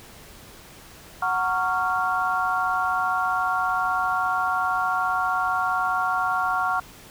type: chord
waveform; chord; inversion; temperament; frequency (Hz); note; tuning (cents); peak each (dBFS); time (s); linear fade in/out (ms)
sine; Gb major seventh; none; just; 740 / 925 / 1110 / 1387.5; Gb5 / Bb5 / Db6 / F6; 0 / -14 / +2 / -12; -26 / -31 / -26 / -25; 1.22-6.8; 5
effects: pink hiss -46 dBFS RMS until 7.1 s